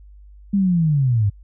sine linear sweep, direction down, 204.2 to 96.8 Hz, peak -14 dBFS, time 0.53-1.3 s, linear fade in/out 10 ms, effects added 50 Hz sine -41 dBFS peak until 1.43 s

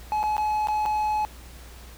triangle tone with dropouts, 851 Hz, G#5, 42 cents sharp, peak -20 dBFS, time 0.12-1.25 s, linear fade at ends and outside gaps 0 ms, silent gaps 0.23-0.237 / 0.367-0.38 / 0.672-0.685 / 0.855-0.86 s, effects added 60 Hz sine -43 dBFS peak until 1.97 s + pink hiss -48 dBFS RMS until 1.97 s

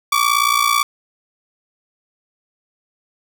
sawtooth ring-modulated tone, 1151 Hz, D6, 35 cents flat, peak -7 dBFS, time 0.12-0.83 s, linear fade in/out 2 ms, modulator 29.1 Hz, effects none

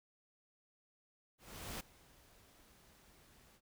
pink noise with ADSR envelope, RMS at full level -43 dBFS, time 1.38-3.61 s, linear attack 420 ms, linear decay 12 ms, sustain -22 dB, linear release 57 ms, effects none

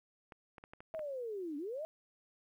clicks, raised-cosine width 0.5 ms, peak -35 dBFS, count 7, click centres 0.322 / 0.582 / 0.639 / 0.735 / 0.805 / 0.948 / 0.993 s
sine linear two-way sweep, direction down then up, 653 to 277.2 to 653 Hz, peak -38 dBFS, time 0.94-1.85 s, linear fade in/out 0 ms, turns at 1.57 s
effects 12-bit

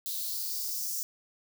violet noise with high-pass filter sweep, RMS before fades -34 dBFS, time 0.06-1.03 s, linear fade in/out 0 ms, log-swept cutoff 3800 to 5900 Hz, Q 3.9, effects none

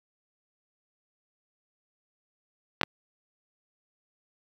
clicks, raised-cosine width 0.3 ms, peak -6 dBFS, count 2, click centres 2.813 / 2.833 s, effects high-pass 100 Hz 12 dB/octave + 8-bit

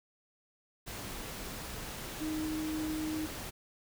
sine tone in noise, 311.1 Hz, D#4, in tune, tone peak -33 dBFS, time 2.2-3.27 s, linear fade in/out 20 ms, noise pink, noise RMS -42 dBFS, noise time 0.86-3.51 s, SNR +6 dB, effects none

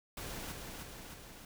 pink noise with echo, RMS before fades -43 dBFS, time 0.17-0.52 s, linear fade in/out 2 ms, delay 310 ms, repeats 3, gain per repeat -3 dB, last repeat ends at 1.45 s, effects none

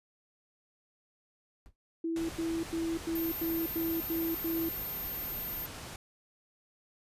brown noise with exponential decay, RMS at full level -45 dBFS, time 1.66-1.76 s, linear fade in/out 0 ms, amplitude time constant 20 ms
sine tone bursts, 329.6 Hz, E4, in tune, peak -30 dBFS, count 8, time 2.04-4.691 s, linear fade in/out 5 ms, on 250 ms, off 93 ms
pink low-pass noise, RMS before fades -44 dBFS, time 2.16-5.96 s, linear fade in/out 2 ms, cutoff 12000 Hz, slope 12 dB/octave
sine tone, 13190 Hz, G#9, 13 cents flat, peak -35 dBFS, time 3.15-5.66 s, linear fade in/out 5 ms
effects resampled to 32000 Hz

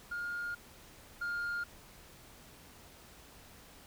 sine tone pair in turn, 1418 / 1410.8 Hz, F6 / F6, +26 / +17 cents, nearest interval unison, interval 9 cents, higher first, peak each -34 / -31 dBFS, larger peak second, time 0.11-0.55 / 1.21-1.64 s, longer first, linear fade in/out 10 ms, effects tanh soft clip ceiling -33 dBFS + pink hiss -56 dBFS RMS until 3.86 s

